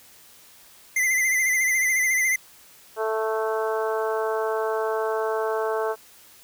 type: tone with vibrato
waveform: square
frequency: 2046 Hz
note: C7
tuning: 39 cents flat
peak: -20 dBFS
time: 0.96-2.36 s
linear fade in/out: 5 ms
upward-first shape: sine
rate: 14 Hz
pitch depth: 55 cents each way
type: harmonic tone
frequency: 220 Hz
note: A3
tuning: in tune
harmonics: 2 / 3 / 4 / 5 / 6 / 7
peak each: -25 / -29 / -31 / -33 / -35 / -36 dBFS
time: 2.96-5.96 s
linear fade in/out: 50 ms
effects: white hiss -51 dBFS RMS until 6.43 s